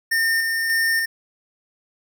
square tone with tremolo, 1816 Hz, A#6, 46 cents flat, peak -18 dBFS, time 0.11-1.06 s, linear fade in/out 10 ms, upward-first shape square, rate 1.7 Hz, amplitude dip 30%, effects none

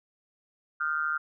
sine tone with amplitude modulation, 1391 Hz, F6, 7 cents flat, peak -22 dBFS, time 0.8-1.18 s, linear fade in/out 10 ms, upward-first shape sine, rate 153 Hz, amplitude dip 95%, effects none

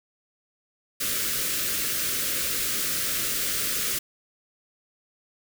white band-stop noise, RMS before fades -27 dBFS, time 1-3.99 s, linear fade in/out 10 ms, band 590 to 1200 Hz, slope 48 dB/octave, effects none

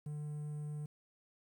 triangle tone with quantisation, 149.3 Hz, D3, 29 cents sharp, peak -37 dBFS, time 0.06-0.86 s, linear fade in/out 5 ms, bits 11, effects none

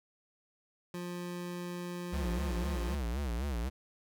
25% pulse tone, 176.3 Hz, F3, 17 cents sharp, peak -34 dBFS, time 0.94-2.95 s, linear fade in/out 2 ms
square tone with vibrato, 64 Hz, C2, 38 cents flat, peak -33 dBFS, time 2.12-3.7 s, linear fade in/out 20 ms, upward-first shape sine, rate 3.9 Hz, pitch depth 220 cents each way
effects none

